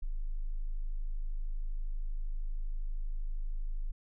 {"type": "tone", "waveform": "sine", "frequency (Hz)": 26.33, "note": "G#0", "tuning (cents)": 25, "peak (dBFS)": -31, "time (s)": [0.02, 3.92], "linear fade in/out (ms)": 10, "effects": []}